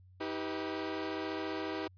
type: chord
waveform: sawtooth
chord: Eb augmented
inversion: none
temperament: equal with one note detuned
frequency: 317.8 / 392 / 493.9 Hz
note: Eb4 / G4 / B4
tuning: +37 / 0 / 0 cents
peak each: -34 / -36 / -39 dBFS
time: 0.2-1.88 s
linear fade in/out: 10 ms
effects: added 92 Hz sine -56 dBFS peak until 1.97 s + resampled to 11025 Hz